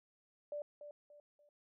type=tone with echo; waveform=sine; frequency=587.3 Hz; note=D5; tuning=in tune; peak=-39 dBFS; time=0.52-0.62 s; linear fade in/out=2 ms; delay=290 ms; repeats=3; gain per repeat=-9 dB; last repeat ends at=1.49 s; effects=none